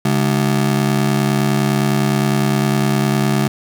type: ring-modulated tone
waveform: 35% pulse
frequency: 172 Hz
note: F3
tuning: 26 cents flat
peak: -9 dBFS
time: 0.05-3.48 s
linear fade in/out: 2 ms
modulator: 34.9 Hz
effects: 7-bit